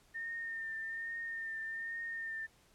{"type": "tone with vibrato", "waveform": "sine", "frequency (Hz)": 1817, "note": "A#6", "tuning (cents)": -45, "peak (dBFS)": -38, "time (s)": [0.14, 2.47], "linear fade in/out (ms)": 20, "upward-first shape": "triangle", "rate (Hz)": 1.2, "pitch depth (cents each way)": 30, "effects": ["pink hiss -67 dBFS RMS until 2.74 s", "low-pass 12000 Hz 12 dB/octave"]}